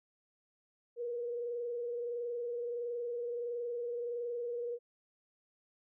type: tone with frequency modulation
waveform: sine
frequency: 478 Hz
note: A#4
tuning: 43 cents sharp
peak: -35 dBFS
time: 0.96-4.79 s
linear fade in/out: 50 ms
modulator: 21.5 Hz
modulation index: 0.45
effects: none